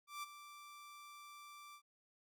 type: tone with ADSR envelope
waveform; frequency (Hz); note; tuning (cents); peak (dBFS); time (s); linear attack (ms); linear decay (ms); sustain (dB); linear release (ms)
sawtooth; 1173; D6; -2; -38; 0.07-1.82; 160; 19; -12; 76
effects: none